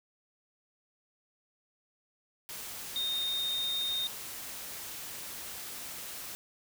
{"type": "tone in noise", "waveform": "sine", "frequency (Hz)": 3683, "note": "A#7", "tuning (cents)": -22, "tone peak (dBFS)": -30, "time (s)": [2.96, 4.07], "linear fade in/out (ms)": 0, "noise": "white", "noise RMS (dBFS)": -42, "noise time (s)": [2.49, 6.35], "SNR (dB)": 9, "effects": []}